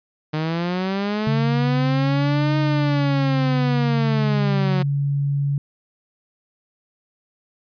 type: linear two-way sweep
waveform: sawtooth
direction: up then down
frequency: 152 to 309.2 to 181.5 Hz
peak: -17 dBFS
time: 0.33-4.83 s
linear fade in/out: 10 ms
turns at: 2.58 s
type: tone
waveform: sine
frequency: 141.3 Hz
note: C#3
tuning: 34 cents sharp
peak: -18 dBFS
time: 1.27-5.58 s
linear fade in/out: 2 ms
effects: resampled to 11025 Hz